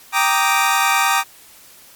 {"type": "chord", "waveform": "25% pulse", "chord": "Eb major seventh", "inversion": "first", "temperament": "equal", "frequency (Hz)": [784, 932.3, 1174.7, 1244.5], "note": ["G5", "Bb5", "D6", "Eb6"], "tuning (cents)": [0, 0, 0, 0], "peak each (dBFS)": -16, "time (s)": [0.12, 1.24], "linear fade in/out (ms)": 50, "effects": ["white hiss -45 dBFS RMS until 1.95 s", "MP3 96 kbps"]}